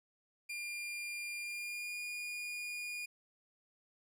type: tone with pitch glide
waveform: 40% pulse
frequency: 2400 to 2436 Hz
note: D7 to D#7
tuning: +37 to -37 cents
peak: -39 dBFS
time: 0.49-3.06 s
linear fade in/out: 10 ms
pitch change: +26 cents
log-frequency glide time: 1.41-2 s
effects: none